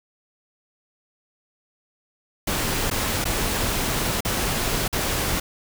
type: noise with dropouts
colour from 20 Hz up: pink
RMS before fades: -24 dBFS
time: 2.47-5.4 s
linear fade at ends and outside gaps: 5 ms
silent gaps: 2.901-2.911 / 3.243-3.253 / 4.207-4.249 / 4.88-4.927 s
effects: none